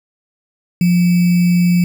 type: tone with sample-and-hold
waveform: sine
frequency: 176 Hz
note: F3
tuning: 14 cents sharp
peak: -9 dBFS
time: 0.81-1.84 s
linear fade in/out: 2 ms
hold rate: 2450 Hz
effects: none